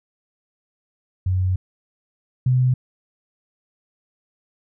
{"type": "tone pair in turn", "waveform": "sine", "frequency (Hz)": [92.5, 127.24], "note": ["F#2", "C3"], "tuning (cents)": [0, -48], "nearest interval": "tritone", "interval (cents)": 552, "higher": "second", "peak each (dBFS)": [-17, -14], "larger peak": "second", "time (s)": [[1.26, 1.56], [2.46, 2.74]], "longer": "first", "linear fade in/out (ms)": 5, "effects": []}